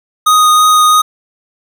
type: tone with vibrato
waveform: square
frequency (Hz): 1243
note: D#6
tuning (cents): -2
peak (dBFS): -6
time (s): 0.26-1.02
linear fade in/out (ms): 10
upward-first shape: triangle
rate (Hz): 3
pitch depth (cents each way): 9
effects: none